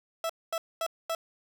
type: tone bursts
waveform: 30% pulse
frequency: 659.3 Hz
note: E5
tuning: in tune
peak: -26 dBFS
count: 4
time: 0.24-1.15 s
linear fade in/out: 2 ms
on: 55 ms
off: 230 ms
effects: none